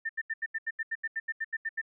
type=tone bursts; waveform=sine; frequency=1795 Hz; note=A6; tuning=34 cents sharp; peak=-29 dBFS; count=15; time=0.05-1.815 s; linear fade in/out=10 ms; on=43 ms; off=80 ms; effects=none